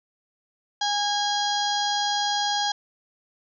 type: harmonic tone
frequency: 820 Hz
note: G#5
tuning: 22 cents flat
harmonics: 1 / 2 / 4 / 5 / 6 / 7 / 8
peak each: -25 / -32 / -29 / -32 / -32 / -36 / -38 dBFS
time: 0.81-2.72 s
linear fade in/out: 5 ms
effects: none